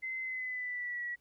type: tone with pitch glide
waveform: sine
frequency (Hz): 2058 to 1931.3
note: C7 to B6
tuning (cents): -29 to -39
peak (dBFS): -35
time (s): 0.02-1.16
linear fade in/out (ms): 20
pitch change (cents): -110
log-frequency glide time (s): 0.22-1.03
effects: pink hiss -75 dBFS RMS until 1.2 s